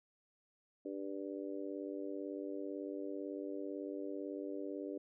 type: harmonic tone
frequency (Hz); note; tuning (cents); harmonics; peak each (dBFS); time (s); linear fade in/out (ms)
98; G2; 0; 3 / 4 / 5 / 6; -43 / -45 / -47 / -49; 0.85-4.98; 5
effects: none